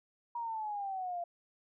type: exponential sweep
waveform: sine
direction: down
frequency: 957 to 684 Hz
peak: -35 dBFS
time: 0.35-1.24 s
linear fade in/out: 5 ms
effects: none